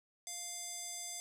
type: tone with band-pass filter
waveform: square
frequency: 698.5 Hz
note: F5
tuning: in tune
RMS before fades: -44 dBFS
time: 0.27-1.2 s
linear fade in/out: 0 ms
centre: 7600 Hz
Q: 2.7
effects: none